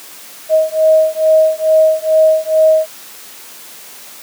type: beating tone pair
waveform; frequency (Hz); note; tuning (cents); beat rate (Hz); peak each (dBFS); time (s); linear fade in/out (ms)
sine; 630 / 632.3; D#5 / D#5; +21 / +28; 2.3; -11; 0.49-2.87; 50
effects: white hiss -35 dBFS RMS until 4.22 s + high-pass 200 Hz 12 dB/octave